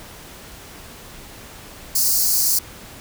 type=high-pass noise; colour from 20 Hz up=white; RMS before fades=-18 dBFS; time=1.95-2.59 s; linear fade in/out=5 ms; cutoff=4300 Hz; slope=96 dB/octave; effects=pink hiss -40 dBFS RMS until 3 s